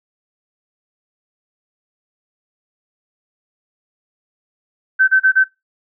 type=tone bursts; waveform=sine; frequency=1538 Hz; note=G6; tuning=33 cents flat; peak=-8 dBFS; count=4; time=4.99-5.444 s; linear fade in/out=20 ms; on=91 ms; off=30 ms; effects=noise-tail reverb RT60 0.2 s tail -19 dB re dry